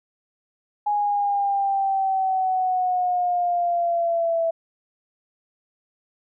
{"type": "exponential sweep", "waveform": "sine", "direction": "down", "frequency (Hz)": [832, 659.3], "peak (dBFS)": -19, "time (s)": [0.86, 4.51], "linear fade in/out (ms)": 10, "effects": []}